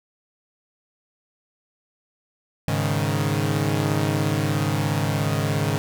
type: chord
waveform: sawtooth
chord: Ab suspended fourth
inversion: none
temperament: equal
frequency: 103.83 / 138.59 / 155.56 Hz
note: Ab2 / Db3 / Eb3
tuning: 0 / 0 / 0 cents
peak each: -21 dBFS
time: 2.68-5.78 s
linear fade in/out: 0 ms
effects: none